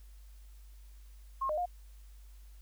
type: tone with pitch steps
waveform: sine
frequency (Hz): 1073 / 611 / 711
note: C6 / D#5 / F5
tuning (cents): +43 / -32 / +31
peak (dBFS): -30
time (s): 1.41-1.659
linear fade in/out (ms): 10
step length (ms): 83
effects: added 50 Hz sine -50 dBFS peak until 2.61 s + white hiss -67 dBFS RMS until 2.61 s